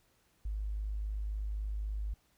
triangle tone with tanh clipping, 51.91 Hz, G#1, in tune, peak -33 dBFS, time 0.45-2.14 s, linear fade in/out 5 ms, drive 3 dB, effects pink hiss -71 dBFS RMS until 2.37 s

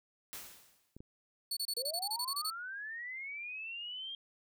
white noise with exponential decay, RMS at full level -43 dBFS, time 0.33-0.98 s, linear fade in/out 0 ms, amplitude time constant 140 ms
clicks, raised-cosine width 3 ms, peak -36 dBFS, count 2, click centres 0.966 / 1.005 s
sawtooth tone bursts, 4435 Hz, C#8, in tune, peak -31 dBFS, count 12, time 1.51-2.503 s, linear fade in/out 5 ms, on 58 ms, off 27 ms
sine linear sweep, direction up, 462.4 to 3230 Hz, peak -40 dBFS, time 1.77-4.15 s, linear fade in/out 2 ms
effects none

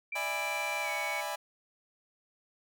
sine tone with pitch glide, 2349 to 2240 Hz, D7 to C#7, 0 to +18 cents, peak -34 dBFS, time 0.12-1.21 s, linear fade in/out 5 ms, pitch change -82 cents, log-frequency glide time 0.82-0.9 s
sawtooth chord, E dominant seventh, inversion third, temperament just, 593.3 / 659.3 / 824.1 / 988.9 Hz, D5 / E5 / G#5 / B5, +18 / 0 / -14 / +2 cents, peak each -36 / -37 / -34 / -36 dBFS, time 0.15-1.36 s, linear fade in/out 10 ms
effects none

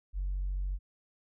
sine tone, 46.92 Hz, F#1, 25 cents sharp, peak -29 dBFS, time 0.13-0.79 s, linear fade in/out 50 ms, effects tanh soft clip ceiling -27 dBFS

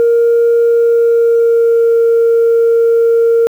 sine tone with pitch glide, 467.3 to 461.9 Hz, A#4 to A#4, +4 to -16 cents, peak -5 dBFS, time 0-3.47 s, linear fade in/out 0 ms, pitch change -20 cents, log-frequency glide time 0.58-1.97 s, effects tanh soft clip ceiling -4 dBFS + 7-bit

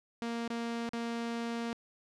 sawtooth tone with dropouts, 233.1 Hz, A#3, in tune, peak -30 dBFS, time 0.22-1.73 s, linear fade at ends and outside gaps 0 ms, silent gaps 0.478-0.502 / 0.891-0.934 s, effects low-pass 6000 Hz 12 dB/octave

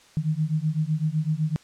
sine beating tone pair, 151.7 / 159.6 Hz, D#3 / D#3, -44 / +44 cents, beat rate 7.9 Hz, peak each -25 dBFS, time 0.17-1.56 s, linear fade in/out 0 ms, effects white hiss -54 dBFS RMS until 1.63 s + low-pass 7000 Hz 12 dB/octave

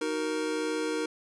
square chord, D# minor, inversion none, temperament just, 311.1 / 373.4 / 466.7 Hz, D#4 / F#4 / A#4, 0 / +16 / +2 cents, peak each -33 / -38 / -32 dBFS, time 0.01-1.06 s, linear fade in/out 5 ms, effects resampled to 22050 Hz + 11-bit

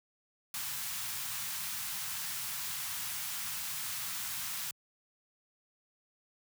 white band-stop noise, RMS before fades -38 dBFS, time 0.54-4.71 s, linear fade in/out 2 ms, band 190 to 870 Hz, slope 24 dB/octave, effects high-pass 80 Hz 12 dB/octave

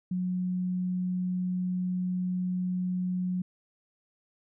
sine tone, 182 Hz, F#3, 28 cents flat, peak -27 dBFS, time 0.11-3.42 s, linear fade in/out 5 ms, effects none

